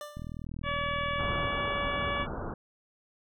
25% pulse tone with exponential decay, 592 Hz, D5, 14 cents sharp, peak -33 dBFS, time 0.01-0.45 s, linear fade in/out 1 ms, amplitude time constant 94 ms
click train, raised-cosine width 5 ms, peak -27 dBFS, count 53, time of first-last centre 0.17-1.457 s, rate 40.4 Hz
harmonic tone, 571 Hz, D5, 49 cents flat, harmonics 1 / 2 / 3 / 4 / 5 / 6, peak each -36 / -33 / -37 / -37 / -42 / -42 dBFS, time 0.63-2.27 s, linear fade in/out 50 ms
pink low-pass noise, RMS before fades -36 dBFS, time 1.19-2.54 s, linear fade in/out 5 ms, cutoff 1500 Hz, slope 96 dB/octave
effects none

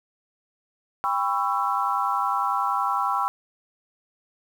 sine chord, C# half-diminished seventh, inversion second, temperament just, 798.3 / 997.9 / 1108.7 / 1330.5 Hz, G5 / B5 / C#6 / E6, +31 / +18 / 0 / +16 cents, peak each -27 dBFS, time 1.04-3.28 s, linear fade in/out 0 ms, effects 8-bit

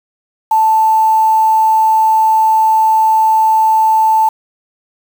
sine tone with quantisation, 880 Hz, A5, in tune, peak -7 dBFS, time 0.51-4.29 s, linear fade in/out 5 ms, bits 5, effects none

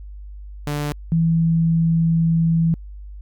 sawtooth / sine tone pair in turn, 146.83 / 164.81 Hz, D3 / E3, 0 / 0 cents, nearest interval major second, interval 200 cents, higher second, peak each -18 / -14 dBFS, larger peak second, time 0.67-0.92 / 1.12-2.74 s, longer second, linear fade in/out 0 ms, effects added 50 Hz sine -33 dBFS peak until 3.21 s

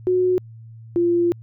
sine tone pair in turn, 365.9 / 345.4 Hz, F#4 / F4, -19 / -19 cents, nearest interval minor second, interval 100 cents, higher first, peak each -15 / -15 dBFS, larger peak neither, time 0.07-0.38 / 0.96-1.32 s, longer second, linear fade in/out 0 ms, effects added 113 Hz sine -38 dBFS peak until 1.42 s

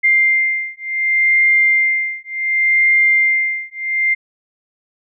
sine beating tone pair, 2100 / 2100.68 Hz, C7 / C7, +6 / +6 cents, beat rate 0.68 Hz, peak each -15 dBFS, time 0.03-4.15 s, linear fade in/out 20 ms, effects none

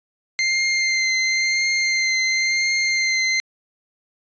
sawtooth tone with vibrato, 2093 Hz, C7, in tune, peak -14 dBFS, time 0.39-3.4 s, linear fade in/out 0 ms, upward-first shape triangle, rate 0.96 Hz, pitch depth 23 cents each way, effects resampled to 16000 Hz

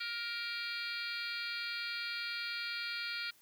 harmonic tone with a mistuned harmonic, 470 Hz, A#4, 14 cents sharp, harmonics 3 / 4 / 5 / 6 / 7 / 8 / 9 / 10, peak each -42 / -48 / -42 / -50 / -47 / -50 / -44 / -47 dBFS, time 0-3.31 s, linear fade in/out 10 ms, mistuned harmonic 6, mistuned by -32 cents, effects white hiss -65 dBFS RMS until 3.41 s

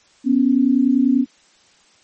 sine tone pair together, 247 / 277.2 Hz, B3 / C#4, 0 / 0 cents, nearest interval major second, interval 200 cents, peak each -15 dBFS, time 0.24-1.26 s, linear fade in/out 50 ms, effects white hiss -54 dBFS RMS until 2.03 s + MP3 32 kbps

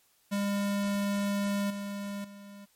square tone with level steps, 201.4 Hz, G3, 47 cents sharp, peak -28 / -35 / -46 dBFS, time 0.31-2.66 s, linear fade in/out 20 ms, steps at 1.7 / 2.24 s, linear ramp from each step 5 ms, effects white hiss -67 dBFS RMS until 2.75 s + MP3 64 kbps

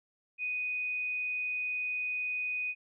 sine tone, 2489 Hz, D#7, in tune, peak -31 dBFS, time 0.38-2.75 s, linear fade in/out 50 ms, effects none

